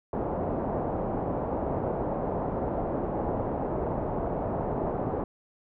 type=low-pass noise; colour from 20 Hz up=white; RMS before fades=-30 dBFS; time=0.13-5.24 s; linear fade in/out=2 ms; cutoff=770 Hz; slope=24 dB/octave; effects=none